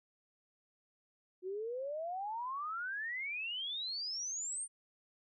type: exponential sweep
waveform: sine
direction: up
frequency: 358.7 to 9090 Hz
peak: -37 dBFS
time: 1.42-4.68 s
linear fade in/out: 50 ms
effects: none